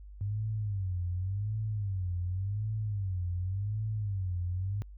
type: tone with vibrato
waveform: sine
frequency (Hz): 98.1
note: G2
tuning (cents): +2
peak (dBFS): -30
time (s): 0.21-4.82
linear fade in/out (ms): 0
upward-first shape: sine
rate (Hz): 0.89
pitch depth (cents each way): 180
effects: added 50 Hz sine -45 dBFS peak until 4.97 s